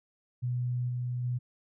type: tone with level steps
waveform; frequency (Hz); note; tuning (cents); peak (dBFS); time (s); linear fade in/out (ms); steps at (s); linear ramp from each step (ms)
sine; 123.47; B2; 0; -28 / -30 / -28; 0.42-1.39; 20; 0.88 / 1.23; 20
effects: none